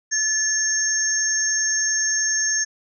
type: tone cluster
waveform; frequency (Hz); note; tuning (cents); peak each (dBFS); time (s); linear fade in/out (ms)
sine; 1733 / 5500 / 6390; A6 / F8 / G8; -27 / -27 / +32; -25 / -29 / -20; 0.11-2.65; 20
effects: none